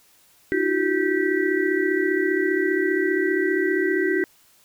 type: tone cluster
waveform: sine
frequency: 308 / 343 / 378.1 / 1559 / 1946 Hz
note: D#4 / F4 / F#4 / G6 / B6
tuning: -17 / -31 / +38 / -10 / -26 cents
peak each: -26 / -26 / -22 / -29 / -27 dBFS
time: 0.52-4.24 s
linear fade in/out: 0 ms
effects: white hiss -57 dBFS RMS until 4.64 s